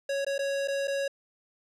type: tone with dropouts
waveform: square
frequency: 554.4 Hz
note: C#5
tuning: in tune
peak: -28 dBFS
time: 0.09-1.08 s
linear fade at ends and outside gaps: 5 ms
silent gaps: 0.248-0.265 / 0.381-0.39 / 0.676-0.682 / 0.874-0.879 s
effects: low-pass 8000 Hz 12 dB/octave